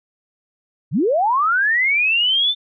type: linear sweep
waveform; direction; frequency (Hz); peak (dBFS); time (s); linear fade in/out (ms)
sine; up; 103.83 to 3582; -14; 0.91-2.55; 50
effects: none